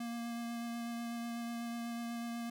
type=tone with vibrato; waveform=square; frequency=234.4 Hz; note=A#3; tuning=10 cents sharp; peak=-39 dBFS; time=0-2.5 s; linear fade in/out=5 ms; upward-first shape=triangle; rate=8.1 Hz; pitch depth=14 cents each way; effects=none